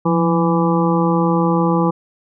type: harmonic tone with a mistuned harmonic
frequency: 166.4 Hz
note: E3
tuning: 17 cents sharp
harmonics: 1 / 2 / 3 / 5 / 6 / 7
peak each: -16 / -19 / -21 / -23 / -24 / -24 dBFS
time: 0.05-1.91 s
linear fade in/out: 10 ms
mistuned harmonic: 1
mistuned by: +73 cents
effects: none